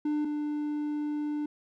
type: tone pair in turn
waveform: triangle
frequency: 298.9 / 297.3 Hz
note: D4 / D4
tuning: +31 / +21 cents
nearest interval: unison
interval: 10 cents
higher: first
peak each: -24 / -27 dBFS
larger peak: first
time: 0.05-0.25 / 0.25-1.46 s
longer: second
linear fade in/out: 5 ms
effects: none